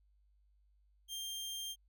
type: tone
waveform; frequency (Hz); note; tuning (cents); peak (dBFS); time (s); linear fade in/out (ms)
sawtooth; 3187; G7; +28; -37; 1.08-1.76; 50
effects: added 50 Hz sine -67 dBFS peak until 1.88 s